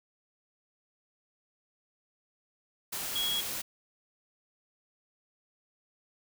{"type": "tone in noise", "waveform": "sine", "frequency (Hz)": 3322, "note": "G#7", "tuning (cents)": 0, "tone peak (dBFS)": -29, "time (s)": [3.15, 3.41], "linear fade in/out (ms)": 10, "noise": "white", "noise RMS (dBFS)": -36, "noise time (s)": [2.92, 3.62], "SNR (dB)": 4, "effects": []}